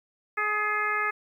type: harmonic tone with a mistuned harmonic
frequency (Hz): 420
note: G#4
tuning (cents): +19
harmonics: 1 / 2 / 3 / 4 / 5 / 6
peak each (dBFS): -37 / -37 / -28 / -30 / -30 / -38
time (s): 0.37-1.11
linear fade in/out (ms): 10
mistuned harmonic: 4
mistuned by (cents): +21
effects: 10-bit